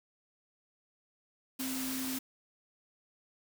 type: tone in noise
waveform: sine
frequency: 261.6 Hz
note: C4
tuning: in tune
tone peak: -36 dBFS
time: 1.59-2.19 s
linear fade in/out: 10 ms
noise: white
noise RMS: -39 dBFS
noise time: 1.59-2.19 s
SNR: 0 dB
effects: none